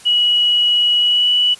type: tone with pitch glide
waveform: sine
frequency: 2921 to 2952 Hz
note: F#7 to F#7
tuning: -23 to -5 cents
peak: -11 dBFS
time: 0.05-1.55 s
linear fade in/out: 20 ms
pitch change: +18 cents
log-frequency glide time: 1-1.3 s
effects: white hiss -41 dBFS RMS until 1.59 s + resampled to 24000 Hz